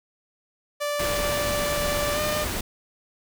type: tone with pitch glide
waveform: sawtooth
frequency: 585 to 602.8 Hz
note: D5 to D5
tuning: -7 to +45 cents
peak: -21 dBFS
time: 0.8-2.45 s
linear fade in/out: 20 ms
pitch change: +52 cents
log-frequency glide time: 2.14-2.19 s
type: noise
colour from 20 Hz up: pink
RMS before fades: -29 dBFS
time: 0.99-2.61 s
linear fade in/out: 5 ms
effects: none